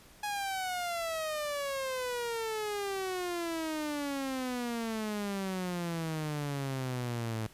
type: exponential sweep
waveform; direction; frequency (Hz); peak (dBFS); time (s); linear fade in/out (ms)
sawtooth; down; 837 to 108.6; -29; 0.23-7.47; 5
effects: pink hiss -57 dBFS RMS until 7.53 s + resampled to 32000 Hz